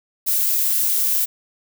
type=noise; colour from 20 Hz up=violet; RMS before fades=-19 dBFS; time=0.26-1.26 s; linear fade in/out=20 ms; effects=none